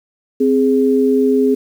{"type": "tone pair together", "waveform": "sine", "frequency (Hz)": [261.3, 415.4], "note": ["C4", "G#4"], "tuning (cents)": [-2, 0], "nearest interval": "minor sixth", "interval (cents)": 802, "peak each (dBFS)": -13, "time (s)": [0.4, 1.55], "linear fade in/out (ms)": 10, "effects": ["7-bit"]}